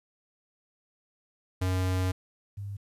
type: tone pair in turn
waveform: square / sine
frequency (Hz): 92.5 / 100.54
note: F#2 / G2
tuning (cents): 0 / +44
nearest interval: minor second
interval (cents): 144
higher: second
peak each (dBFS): -26 / -34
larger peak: first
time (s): 1.61-2.12 / 2.57-2.77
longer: first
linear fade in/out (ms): 10
effects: resampled to 32000 Hz + 11-bit